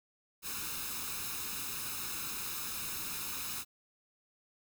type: noise with comb filter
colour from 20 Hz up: white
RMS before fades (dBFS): -39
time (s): 0.42-3.65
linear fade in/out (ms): 50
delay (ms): 0.77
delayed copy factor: +0.65
effects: none